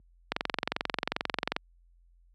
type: click train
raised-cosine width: 0.3 ms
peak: -11 dBFS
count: 29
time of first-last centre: 0.32-1.564 s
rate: 22.5 Hz
effects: added 43 Hz sine -37 dBFS peak until 2.34 s + high-pass 150 Hz 12 dB/octave